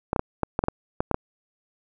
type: clicks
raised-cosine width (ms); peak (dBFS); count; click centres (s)
1; -8; 10; 0.131 / 0.162 / 0.194 / 0.433 / 0.591 / 0.639 / 0.684 / 1.005 / 1.113 / 1.144
effects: none